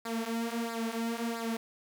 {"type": "tone with flanger", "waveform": "sawtooth", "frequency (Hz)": 230, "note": "A#3", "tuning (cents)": -23, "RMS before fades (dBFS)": -34, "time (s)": [0.05, 1.57], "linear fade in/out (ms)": 5, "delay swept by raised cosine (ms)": [0.32, 6.22], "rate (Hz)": 1.5, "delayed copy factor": -0.8, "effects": ["9-bit"]}